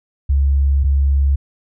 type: tone pair in turn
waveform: sine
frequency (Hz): 69.3 / 69.3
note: C#2 / C#2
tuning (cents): 0 / 0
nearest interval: unison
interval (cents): 0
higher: neither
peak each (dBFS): -11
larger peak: neither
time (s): 0.29-0.84 / 0.84-1.36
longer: first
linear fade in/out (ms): 10
effects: none